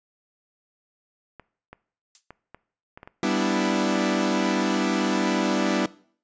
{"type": "clicks", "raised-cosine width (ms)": 0.5, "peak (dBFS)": -26, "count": 7, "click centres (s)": [1.397, 1.73, 2.306, 2.546, 2.975, 3.031, 3.075]}
{"type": "noise with exponential decay", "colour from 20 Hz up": "violet", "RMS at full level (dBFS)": -36, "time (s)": [2.15, 2.25], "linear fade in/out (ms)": 1, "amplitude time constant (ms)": 21}
{"type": "chord", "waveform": "sawtooth", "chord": "E minor seventh", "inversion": "first", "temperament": "equal", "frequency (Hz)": [196, 246.9, 293.7, 329.6], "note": ["G3", "B3", "D4", "E4"], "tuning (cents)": [0, 0, 0, 0], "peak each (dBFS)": -23, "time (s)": [3.23, 5.86], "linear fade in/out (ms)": 2}
{"effects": ["noise-tail reverb RT60 0.5 s tail -20 dB re dry", "resampled to 16000 Hz"]}